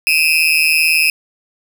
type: tone with amplitude modulation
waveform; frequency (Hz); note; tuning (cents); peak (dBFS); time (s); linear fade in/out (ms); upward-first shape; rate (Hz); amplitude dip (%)
35% pulse; 2555; D#7; +45; -5; 0.07-1.1; 0; sine; 158; 95
effects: none

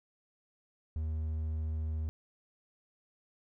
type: tone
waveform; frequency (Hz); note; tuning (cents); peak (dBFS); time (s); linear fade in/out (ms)
triangle; 78.5; D#2; +16; -30; 0.96-2.09; 0
effects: none

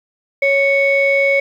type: tone pair together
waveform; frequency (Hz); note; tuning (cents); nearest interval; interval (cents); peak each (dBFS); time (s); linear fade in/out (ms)
sine; 554.4 / 2218; C#5 / C#7; 0 / 0; 2 octaves; 2400; -13; 0.42-1.4; 5
effects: tanh soft clip ceiling -5 dBFS + 8-bit

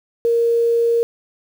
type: tone with quantisation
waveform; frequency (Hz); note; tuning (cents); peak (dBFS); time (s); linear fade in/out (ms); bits
sine; 466.2; A#4; 0; -13; 0.25-1.03; 0; 7
effects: none

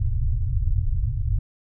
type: low-pass noise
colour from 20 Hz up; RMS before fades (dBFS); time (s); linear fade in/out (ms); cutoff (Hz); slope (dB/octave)
pink; -22; 0-1.39; 5; 130; 96
effects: none

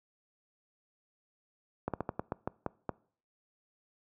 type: slowing click train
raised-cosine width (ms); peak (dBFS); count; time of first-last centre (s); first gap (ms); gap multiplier
1; -18; 9; 1.88-2.892; 57; 1.22
effects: noise-tail reverb RT60 0.5 s tail -23 dB re dry + high-pass 80 Hz 12 dB/octave

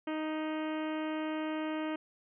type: harmonic tone with a mistuned harmonic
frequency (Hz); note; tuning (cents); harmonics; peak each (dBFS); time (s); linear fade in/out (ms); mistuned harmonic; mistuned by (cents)
311.1; D#4; 0; 1 / 2 / 3 / 4 / 5 / 6 / 7 / 8 / 9 / 10; -34 / -40 / -44 / -46 / -48 / -50 / -51 / -52 / -53 / -54; 0.07-1.96; 5; 6; +21
effects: none

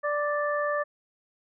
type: harmonic tone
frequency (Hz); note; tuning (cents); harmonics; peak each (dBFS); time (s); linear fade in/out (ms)
587.3; D5; 0; 1 / 2 / 3; -27 / -30 / -32; 0.03-0.84; 20
effects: none

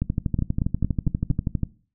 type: two click trains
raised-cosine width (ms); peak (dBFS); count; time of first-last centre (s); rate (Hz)
5; -10 / -10; 21 / 5; 0.02-1.633 / 0.39-1.303; 12.4 / 4.38
effects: noise-tail reverb RT60 0.4 s tail -19 dB re dry

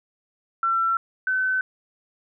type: tone pair in turn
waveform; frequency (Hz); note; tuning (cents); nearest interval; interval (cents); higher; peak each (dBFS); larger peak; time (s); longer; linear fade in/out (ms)
sine; 1349 / 1519.9; E6 / F#6; +40 / +46; major second; 206; second; -19 / -20; first; 0.63-0.97 / 1.27-1.61; neither; 2
effects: none

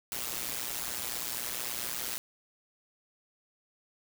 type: noise with amplitude modulation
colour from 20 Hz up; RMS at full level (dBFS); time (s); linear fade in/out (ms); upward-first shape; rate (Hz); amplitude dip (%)
white; -32; 0.12-2.18; 0; sine; 120; 90
effects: none

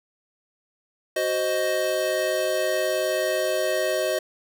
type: chord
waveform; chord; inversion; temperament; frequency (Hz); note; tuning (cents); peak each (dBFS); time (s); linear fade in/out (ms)
square; C diminished; second; equal with one note detuned; 373 / 523.3 / 622.3; Gb4 / C5 / Eb5; +14 / 0 / 0; -30 / -28 / -25; 1.16-4.19; 5
effects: none

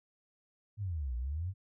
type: exponential two-way sweep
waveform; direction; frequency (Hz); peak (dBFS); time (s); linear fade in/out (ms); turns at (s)
sine; down then up; 110 to 57.9 to 100.3; -33; 0.77-1.54; 50; 1.16
effects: none

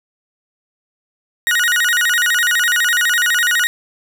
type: tone with vibrato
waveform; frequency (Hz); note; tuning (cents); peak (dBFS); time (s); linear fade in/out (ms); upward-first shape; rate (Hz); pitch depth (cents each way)
35% pulse; 1653; G#6; -9; -11; 1.47-3.67; 0; square; 12; 220
effects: none

